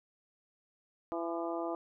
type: harmonic tone with a mistuned harmonic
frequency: 167.9 Hz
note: E3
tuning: 32 cents sharp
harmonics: 2 / 3 / 4 / 5 / 6 / 7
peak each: -37 / -42 / -38 / -44 / -45 / -45 dBFS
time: 1.12-1.75 s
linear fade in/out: 0 ms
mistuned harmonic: 7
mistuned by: +36 cents
effects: none